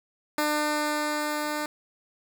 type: tone with level ramp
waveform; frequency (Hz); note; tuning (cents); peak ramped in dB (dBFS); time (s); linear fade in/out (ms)
10% pulse; 300.1; D4; +38; -15 to -20; 0.38-1.66; 2
effects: none